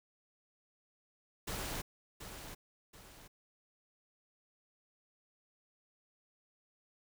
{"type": "noise with echo", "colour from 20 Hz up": "pink", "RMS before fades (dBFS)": -40, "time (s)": [1.47, 1.82], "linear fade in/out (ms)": 10, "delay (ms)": 730, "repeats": 2, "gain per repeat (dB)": -8, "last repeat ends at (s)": 3.28, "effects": []}